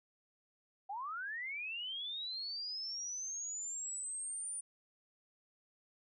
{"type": "linear sweep", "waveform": "sine", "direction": "up", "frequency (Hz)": [750, 9397], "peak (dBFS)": -39, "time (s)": [0.89, 4.61], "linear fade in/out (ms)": 10, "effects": []}